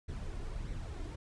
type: noise with flanger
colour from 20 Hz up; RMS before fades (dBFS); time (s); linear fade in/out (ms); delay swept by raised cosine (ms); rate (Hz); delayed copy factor
brown; -40; 0.08-1.16; 10; 0.5 to 2.9; 1.6; +0.5
effects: resampled to 22050 Hz